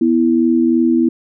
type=tone pair together; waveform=sine; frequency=246.5 / 329.6 Hz; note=B3 / E4; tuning=-3 / 0 cents; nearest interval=perfect fourth; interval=503 cents; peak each=-13 dBFS; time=0.01-1.09 s; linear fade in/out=5 ms; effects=none